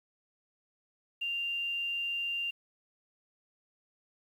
sine tone with quantisation, 2787 Hz, F7, 4 cents flat, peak -31 dBFS, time 1.21-2.51 s, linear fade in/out 10 ms, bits 10, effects none

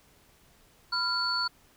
sine tone cluster, 998 / 1386 / 4444 Hz, B5 / F6 / C#8, +18 / -14 / +4 cents, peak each -35 / -30 / -28 dBFS, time 0.92-1.48 s, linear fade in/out 10 ms, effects tanh soft clip ceiling -17 dBFS + pink hiss -61 dBFS RMS until 1.76 s

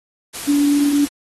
sine tone in noise, 287.4 Hz, D4, 37 cents flat, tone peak -12 dBFS, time 0.47-1.06 s, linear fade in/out 20 ms, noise white, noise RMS -29 dBFS, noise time 0.33-1.09 s, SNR +14 dB, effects AAC 32 kbps

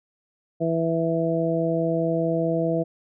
harmonic tone, 164.81 Hz, E3, in tune, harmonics 1 / 2 / 3 / 4, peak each -26 / -26 / -26 / -26 dBFS, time 0.6-2.84 s, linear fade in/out 20 ms, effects none

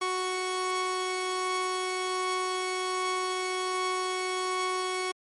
sawtooth tone pair together, 370 / 1108.7 Hz, F#4 / C#6, 0 / 0 cents, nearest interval octave + perfect fifth, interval 1900 cents, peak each -27 dBFS, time 0.01-5.12 s, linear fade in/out 10 ms, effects MP3 48 kbps

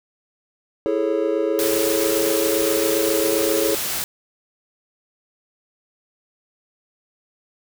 triangle chord, A major seventh, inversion second, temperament just, 330 / 412.5 / 440 / 550 Hz, E4 / G#4 / A4 / C#5, +2 / -12 / 0 / -14 cents, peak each -22 dBFS, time 0.86-3.75 s, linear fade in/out 0 ms
white noise, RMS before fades -25 dBFS, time 1.59-4.04 s, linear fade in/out 0 ms
effects none

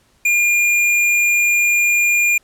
square tone, 2412 Hz, D7, 46 cents sharp, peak -13 dBFS, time 0.25-2.38 s, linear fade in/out 5 ms, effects pink hiss -57 dBFS RMS until 2.43 s + low-pass 12000 Hz 12 dB/octave

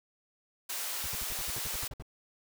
white high-pass noise, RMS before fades -36 dBFS, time 0.69-1.88 s, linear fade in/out 10 ms, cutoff 520 Hz, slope 12 dB/octave
brown noise bursts, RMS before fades -41 dBFS, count 12, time 1.04-2.024 s, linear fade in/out 2 ms, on 27 ms, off 60 ms
effects none

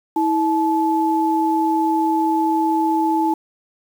sine tone pair together, 323.6 / 864.7 Hz, E4 / A5, -32 / -30 cents, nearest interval octave + perfect fourth, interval 1702 cents, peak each -18 dBFS, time 0.16-3.34 s, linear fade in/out 5 ms, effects 7-bit

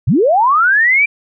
sine linear sweep, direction up, 87.9 to 2378 Hz, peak -8 dBFS, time 0.07-1.06 s, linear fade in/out 10 ms, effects none

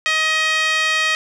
5% pulse tone with band-pass filter, 630 Hz, D#5, 21 cents sharp, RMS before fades -18 dBFS, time 0.06-1.15 s, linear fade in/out 0 ms, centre 2000 Hz, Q 1.7, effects none

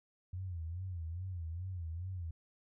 sine tone with vibrato, 87.31 Hz, F2, in tune, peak -38 dBFS, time 0.33-2.31 s, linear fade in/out 5 ms, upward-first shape sine, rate 2.4 Hz, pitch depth 140 cents each way, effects none

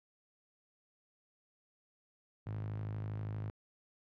sawtooth tone with high-pass filter, 52.5 Hz, G#1, 19 cents sharp, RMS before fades -40 dBFS, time 2.46-3.5 s, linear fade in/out 0 ms, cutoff 110 Hz, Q 4.7, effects low-pass 2000 Hz 12 dB/octave

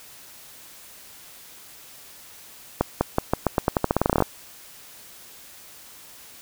accelerating click train, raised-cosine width 1 ms, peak -4 dBFS, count 19, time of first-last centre 2.81-4.223 s, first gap 200 ms, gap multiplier 0.87, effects white hiss -46 dBFS RMS until 6.41 s

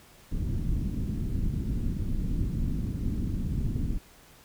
pink low-pass noise, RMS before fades -29 dBFS, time 0.31-3.99 s, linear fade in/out 20 ms, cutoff 260 Hz, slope 24 dB/octave, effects pink hiss -55 dBFS RMS until 4.44 s

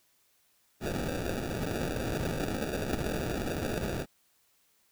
violet noise with sample-and-hold, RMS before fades -33 dBFS, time 0.8-4.06 s, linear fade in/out 50 ms, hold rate 1050 Hz, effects white hiss -69 dBFS RMS until 4.91 s

